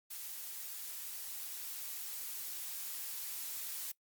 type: noise with level ramp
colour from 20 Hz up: blue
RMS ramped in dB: -45 to -41 dBFS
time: 0.1-3.92 s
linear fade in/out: 10 ms
effects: noise-tail reverb RT60 0.1 s tail -19 dB re dry + Opus 48 kbps